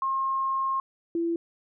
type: tone pair in turn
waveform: sine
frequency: 1071 / 336.4 Hz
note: C6 / E4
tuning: +40 / +35 cents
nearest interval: octave + minor sixth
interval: 2005 cents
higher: first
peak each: -24 dBFS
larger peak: neither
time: 0.02-0.8 / 1.15-1.36 s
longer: first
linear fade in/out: 2 ms
effects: none